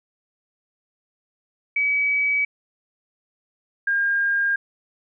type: tone pair in turn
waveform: sine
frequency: 2279 / 1611.5 Hz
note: C#7 / G6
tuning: +47 / +47 cents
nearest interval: tritone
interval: 600 cents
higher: first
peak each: -18 / -18 dBFS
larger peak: neither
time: 1.76-2.45 / 3.87-4.56 s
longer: neither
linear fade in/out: 5 ms
effects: none